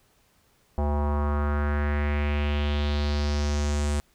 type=tone with low-pass filter sweep; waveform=square; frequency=73.3 Hz; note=D2; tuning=3 cents flat; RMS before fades=-25 dBFS; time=0.78-4 s; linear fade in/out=0 ms; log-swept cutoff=800 to 8600 Hz; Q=2.9; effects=pink hiss -64 dBFS RMS until 4.14 s